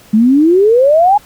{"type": "exponential sweep", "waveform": "sine", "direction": "up", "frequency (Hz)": [207.7, 849], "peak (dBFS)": -5, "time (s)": [0.13, 1.18], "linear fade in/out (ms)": 10, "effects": ["pink hiss -42 dBFS RMS until 1.25 s"]}